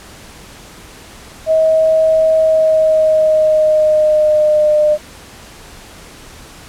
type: tone with pitch glide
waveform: sine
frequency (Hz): 637 to 603.7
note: D#5 to D5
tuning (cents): +41 to +48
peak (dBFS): -8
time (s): 1.46-4.98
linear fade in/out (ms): 50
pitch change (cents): -93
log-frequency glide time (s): 2.37-4.8
effects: pink hiss -37 dBFS RMS until 6.68 s + low-pass 11000 Hz 12 dB/octave